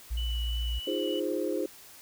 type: tone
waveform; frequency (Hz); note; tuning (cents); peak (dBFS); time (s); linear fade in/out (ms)
sine; 58.27; A#1; 0; -28; 0.1-0.8; 20
type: tone with vibrato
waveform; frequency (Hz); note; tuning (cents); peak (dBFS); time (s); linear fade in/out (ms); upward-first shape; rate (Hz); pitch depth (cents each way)
sine; 2960; F#7; 0; -36; 0.17-1.2; 5; sine; 3; 10
type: chord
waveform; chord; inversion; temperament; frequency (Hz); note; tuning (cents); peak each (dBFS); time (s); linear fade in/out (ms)
sine; F minor seventh; third; equal with one note detuned; 311.1 / 349.2 / 411.7 / 523.3; Eb4 / F4 / Ab4 / C5; 0 / 0 / -15 / 0; -33; 0.87-1.66; 5
effects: tanh soft clip ceiling -17 dBFS + white hiss -51 dBFS RMS until 2.01 s